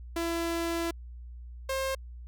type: tone pair in turn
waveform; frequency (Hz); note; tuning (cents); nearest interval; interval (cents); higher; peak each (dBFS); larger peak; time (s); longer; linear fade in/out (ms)
sawtooth; 335.7 / 532.9; E4 / C5; +32 / +32; minor sixth; 800; second; -25; neither; 0.16-0.91 / 1.69-1.95; first; 5
effects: added 60 Hz sine -41 dBFS peak until 2.27 s